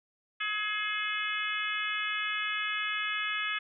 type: harmonic tone with a mistuned harmonic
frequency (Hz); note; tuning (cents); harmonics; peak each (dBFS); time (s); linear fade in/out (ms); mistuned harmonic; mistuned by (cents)
425.7; G#4; +43; 3 / 4 / 5 / 6 / 7 / 8; -37 / -35 / -36 / -36 / -39 / -41; 0.4-3.59; 10; 4; -30
effects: none